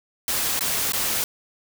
white noise with dropouts, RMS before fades -24 dBFS, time 0.28-1.24 s, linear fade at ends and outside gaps 1 ms, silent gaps 0.593-0.608 / 0.921-0.934 s, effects none

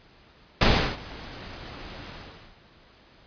pink noise with ADSR envelope, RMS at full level -17 dBFS, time 0.61-2.58 s, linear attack 4 ms, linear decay 350 ms, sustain -23 dB, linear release 490 ms, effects pink hiss -55 dBFS RMS until 3.26 s + resampled to 11025 Hz

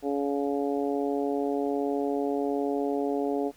harmonic tone, 141.2 Hz, C#3, 32 cents sharp, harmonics 2 / 3 / 4 / 5 / 6, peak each -29 / -29 / -35 / -34 / -41 dBFS, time 0.02-3.52 s, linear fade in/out 50 ms, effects pink hiss -58 dBFS RMS until 3.56 s

